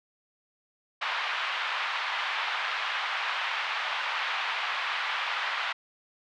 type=band-pass noise; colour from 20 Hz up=pink; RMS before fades=-31 dBFS; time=1.01-5.73 s; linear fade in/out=10 ms; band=910 to 3400 Hz; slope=24 dB/octave; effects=none